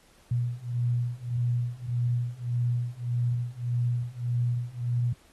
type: beating tone pair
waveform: sine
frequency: 120 / 121.7 Hz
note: B2 / B2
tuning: -49 / -25 cents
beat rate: 1.7 Hz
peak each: -29 / -28 dBFS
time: 0.31-5.13 s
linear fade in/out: 5 ms
effects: pink hiss -60 dBFS RMS until 5.32 s + AAC 32 kbps